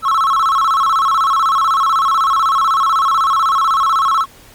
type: tone with vibrato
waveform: triangle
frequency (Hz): 1200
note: D6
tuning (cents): +37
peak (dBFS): -9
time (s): 0.02-4.26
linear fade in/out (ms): 50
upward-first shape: square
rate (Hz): 16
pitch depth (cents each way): 160
effects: pink hiss -43 dBFS RMS until 4.54 s + Opus 48 kbps